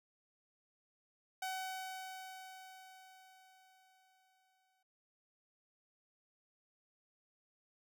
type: tone with exponential decay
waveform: sawtooth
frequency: 754 Hz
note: F#5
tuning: 32 cents sharp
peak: -34 dBFS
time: 1.42-4.83 s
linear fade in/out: 5 ms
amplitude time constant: 740 ms
effects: none